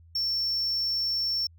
triangle tone, 5430 Hz, F8, 50 cents flat, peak -24 dBFS, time 0.15-1.47 s, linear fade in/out 5 ms, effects added 83 Hz sine -51 dBFS peak until 1.58 s

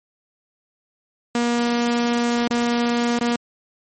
sawtooth tone with dropouts, 238.1 Hz, A#3, 37 cents sharp, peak -14 dBFS, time 1.35-3.36 s, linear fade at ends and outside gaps 2 ms, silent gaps 2.477-2.507 / 3.189-3.211 s, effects MP3 32 kbps

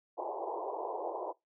white band-pass noise, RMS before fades -38 dBFS, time 0.17-1.33 s, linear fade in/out 20 ms, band 340 to 1000 Hz, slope 96 dB/octave, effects noise-tail reverb RT60 0.2 s tail -24 dB re dry

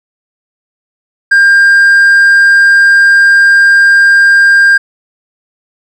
sine tone with hard clipping, 1600 Hz, G6, 35 cents sharp, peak -3 dBFS, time 1.31-4.78 s, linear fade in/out 10 ms, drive 2 dB, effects none

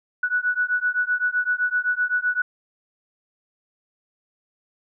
sine beating tone pair, 1472 / 1479.8 Hz, F#6 / F#6, -9 / 0 cents, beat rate 7.8 Hz, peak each -23 / -23 dBFS, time 0.23-2.42 s, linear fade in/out 5 ms, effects none

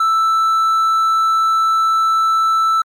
triangle tone, 1322 Hz, E6, 5 cents sharp, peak -10 dBFS, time 0-2.82 s, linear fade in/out 5 ms, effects Opus 48 kbps

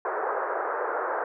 pink band-pass noise, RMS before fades -29 dBFS, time 0.05-1.24 s, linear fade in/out 2 ms, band 400 to 1600 Hz, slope 48 dB/octave, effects none

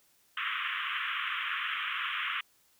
pink band-pass noise, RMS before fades -34 dBFS, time 0.37-2.41 s, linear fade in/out 5 ms, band 1100 to 3300 Hz, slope 96 dB/octave, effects white hiss -67 dBFS RMS until 2.79 s

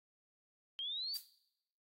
sine exponential sweep, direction up, 3125 to 4759 Hz, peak -38 dBFS, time 0.79-1.17 s, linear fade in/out 0 ms
violet noise with exponential decay, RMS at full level -39 dBFS, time 1.15-1.31 s, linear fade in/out 5 ms, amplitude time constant 33 ms
effects noise-tail reverb RT60 0.8 s tail -19 dB re dry + AAC 48 kbps

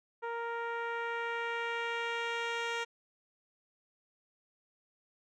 10% pulse tone with low-pass filter sweep, 466.2 Hz, A#4, in tune, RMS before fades -36 dBFS, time 0.22-2.85 s, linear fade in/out 20 ms, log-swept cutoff 1100 to 4800 Hz, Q 0.98, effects none

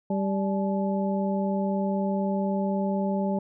harmonic tone with a mistuned harmonic, 196 Hz, G3, in tune, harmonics 1 / 2 / 3 / 4, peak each -25 / -33 / -31 / -34 dBFS, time 0.1-3.39 s, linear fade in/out 5 ms, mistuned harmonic 4, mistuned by +150 cents, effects none

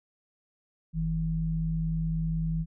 sine tone pair together, 45.16 / 161.1 Hz, F#1 / E3, -41 / -39 cents, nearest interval octave + minor seventh, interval 2202 cents, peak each -32 / -27 dBFS, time 0.93-2.66 s, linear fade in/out 50 ms, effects none

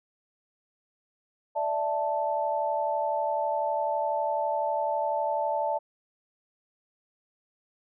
sine chord, D suspended second, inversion none, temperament equal, 587.3 / 659.3 / 880 Hz, D5 / E5 / A5, 0 / 0 / 0 cents, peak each -30 / -31 / -28 dBFS, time 1.55-5.79 s, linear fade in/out 20 ms, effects none

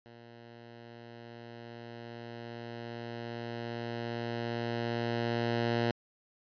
10% pulse tone with level ramp, 117.5 Hz, A#2, 14 cents sharp, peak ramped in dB -43 to -19 dBFS, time 0.06-5.91 s, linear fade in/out 0 ms, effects resampled to 11025 Hz

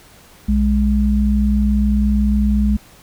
sine tone pair together, 61.8 / 207.9 Hz, B1 / G#3, +2 / +2 cents, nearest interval octave + major sixth, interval 2100 cents, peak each -15 dBFS, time 0.48-2.77 s, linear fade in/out 10 ms, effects pink hiss -46 dBFS RMS until 3.02 s

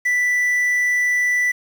triangle tone with quantisation, 1975.5 Hz, B6, in tune, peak -14 dBFS, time 0.05-1.52 s, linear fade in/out 10 ms, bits 7, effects none

